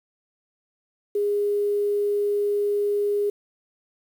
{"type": "tone with quantisation", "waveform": "sine", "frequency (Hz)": 410, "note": "G#4", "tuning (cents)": -22, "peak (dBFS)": -20, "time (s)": [1.15, 3.3], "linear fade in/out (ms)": 5, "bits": 8, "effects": []}